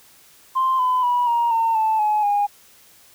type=tone with pitch steps; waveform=sine; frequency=1046.5 / 1010.3 / 975.3 / 941.5 / 908.9 / 877.5 / 847.1 / 817.8 Hz; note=C6 / B5 / B5 / A#5 / A#5 / A5 / G#5 / G#5; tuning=0 / +39 / -22 / +17 / -44 / -5 / +34 / -27 cents; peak=-15 dBFS; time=0.55-2.47 s; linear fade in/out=20 ms; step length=240 ms; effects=tanh soft clip ceiling -12 dBFS + white hiss -51 dBFS RMS until 3.14 s